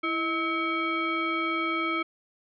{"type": "tone with frequency modulation", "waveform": "sine", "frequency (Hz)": 1293, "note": "E6", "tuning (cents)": -34, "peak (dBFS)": -25, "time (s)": [0.03, 2.03], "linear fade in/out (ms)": 10, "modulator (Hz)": 963, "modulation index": 1.3, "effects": []}